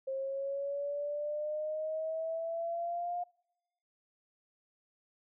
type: exponential sweep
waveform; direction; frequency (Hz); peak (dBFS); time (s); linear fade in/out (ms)
sine; up; 532 to 710; -33; 0.07-3.24; 10
effects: noise-tail reverb RT60 0.9 s tail -26 dB re dry